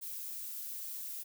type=noise; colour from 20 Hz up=violet; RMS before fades=-42 dBFS; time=0.01-1.24 s; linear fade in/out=20 ms; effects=none